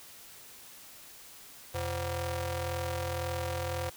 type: ring-modulated tone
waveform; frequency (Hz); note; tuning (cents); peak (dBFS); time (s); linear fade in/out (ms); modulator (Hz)
sawtooth; 215.3; A3; -37; -25; 1.74-3.9; 10; 302
effects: white hiss -51 dBFS RMS until 3.96 s